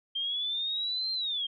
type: linear two-way sweep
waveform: sine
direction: up then down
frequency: 3166 to 4177 to 3166 Hz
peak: -29 dBFS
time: 0.15-1.47 s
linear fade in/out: 10 ms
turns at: 1.12 s
effects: none